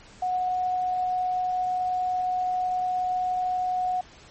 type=tone; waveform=sine; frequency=733 Hz; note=F#5; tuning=16 cents flat; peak=-23 dBFS; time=0.22-4.01 s; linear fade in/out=5 ms; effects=pink hiss -50 dBFS RMS until 4.3 s + MP3 32 kbps